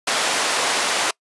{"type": "band-pass noise", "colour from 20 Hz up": "pink", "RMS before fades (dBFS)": -21, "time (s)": [0.07, 1.11], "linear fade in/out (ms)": 5, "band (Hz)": [600, 9600], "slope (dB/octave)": 12, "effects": ["noise-tail reverb RT60 0.1 s tail -25 dB re dry", "resampled to 24000 Hz"]}